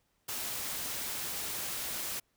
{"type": "noise", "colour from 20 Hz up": "white", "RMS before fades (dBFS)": -37, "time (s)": [0.28, 2.2], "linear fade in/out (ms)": 10, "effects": ["pink hiss -75 dBFS RMS until 2.36 s"]}